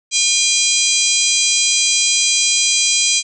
harmonic tone with a mistuned harmonic, 806 Hz, G5, 48 cents sharp, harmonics 3 / 4 / 5 / 6 / 7 / 8 / 9 / 10, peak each -21 / -21 / -21 / -21 / -21 / -21 / -21 / -21 dBFS, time 0.11-3.23 s, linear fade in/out 50 ms, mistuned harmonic 7, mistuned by +63 cents, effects none

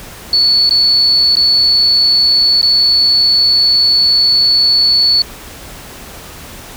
sine tone with dropouts, 4435 Hz, C#8, in tune, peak -7 dBFS, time 0.33-5.22 s, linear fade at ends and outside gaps 2 ms, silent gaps 0.694-0.708 / 1.355-1.368 / 2.615-2.628 s, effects pink hiss -32 dBFS RMS until 6.76 s

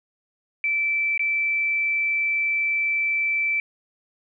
sine tone with dropouts, 2326 Hz, D7, 17 cents flat, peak -20 dBFS, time 0.64-3.6 s, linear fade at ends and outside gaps 1 ms, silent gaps 1.177-1.194 s, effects none

